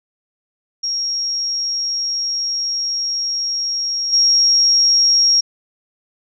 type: tone with level steps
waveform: sine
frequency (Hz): 5588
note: F8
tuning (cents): 0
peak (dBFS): -18 / -10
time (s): 0.83-5.41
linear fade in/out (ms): 10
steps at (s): 4.12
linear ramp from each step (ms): 20
effects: none